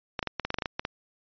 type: clicks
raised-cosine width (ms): 0.3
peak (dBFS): -13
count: 12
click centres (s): 0.192 / 0.228 / 0.273 / 0.397 / 0.45 / 0.504 / 0.543 / 0.586 / 0.622 / 0.658 / 0.795 / 0.851
effects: resampled to 11025 Hz